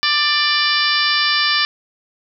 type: harmonic tone with a mistuned harmonic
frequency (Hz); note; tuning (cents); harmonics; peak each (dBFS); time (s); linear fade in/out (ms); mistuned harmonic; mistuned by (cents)
591; D5; +11; 2 / 3 / 4 / 5 / 6 / 7 / 8 / 9; -22 / -20 / -23 / -23 / -23 / -25 / -21 / -24; 0.03-1.65; 0; 7; -31
effects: none